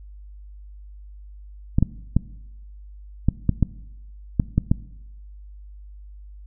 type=clicks; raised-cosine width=5 ms; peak=-4 dBFS; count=9; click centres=1.785 / 1.826 / 2.166 / 3.286 / 3.493 / 3.627 / 4.398 / 4.58 / 4.715 s; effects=noise-tail reverb RT60 0.9 s tail -19 dB re dry + added 50 Hz sine -39 dBFS peak until 6.46 s